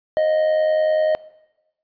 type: tone with amplitude modulation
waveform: triangle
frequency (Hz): 622.3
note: D#5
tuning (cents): 0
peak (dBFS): -11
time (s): 0.17-1.15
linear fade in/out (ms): 0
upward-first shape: sine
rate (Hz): 90.2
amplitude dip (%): 45
effects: noise-tail reverb RT60 1.0 s tail -21 dB re dry + resampled to 11025 Hz